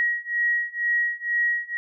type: beating tone pair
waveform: sine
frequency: 1900 / 1902.1 Hz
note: A#6 / A#6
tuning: +33 / +34 cents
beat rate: 2.1 Hz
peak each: -25 / -24 dBFS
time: 0-1.77 s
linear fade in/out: 0 ms
effects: none